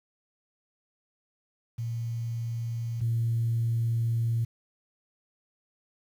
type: tone pair in turn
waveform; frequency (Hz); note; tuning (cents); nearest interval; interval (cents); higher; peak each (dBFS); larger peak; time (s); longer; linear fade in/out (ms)
sine; 116.2 / 115.61; A#2 / A#2; -5 / -14; unison; 9; first; -29 / -23; second; 1.78-3.01 / 3.01-4.45; second; 10
effects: tanh soft clip ceiling -19 dBFS + 9-bit